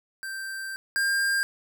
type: tone pair in turn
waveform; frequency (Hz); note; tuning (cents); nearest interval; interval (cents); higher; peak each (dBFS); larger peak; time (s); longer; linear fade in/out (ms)
square; 1568 / 1600.9; G6 / G6; 0 / +36; unison; 36; second; -33 / -23; second; 0.23-0.76 / 0.96-1.43; first; 0
effects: none